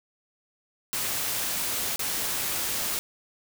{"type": "noise with dropouts", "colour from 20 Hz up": "white", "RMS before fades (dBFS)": -29, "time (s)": [0.93, 2.99], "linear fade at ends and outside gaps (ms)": 0, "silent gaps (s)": [1.96, 1.993], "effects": []}